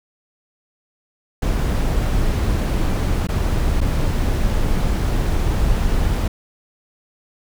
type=noise with dropouts; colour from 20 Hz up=brown; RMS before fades=-18 dBFS; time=1.42-6.28 s; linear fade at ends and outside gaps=5 ms; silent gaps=3.271-3.287 / 3.806-3.812 s; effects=none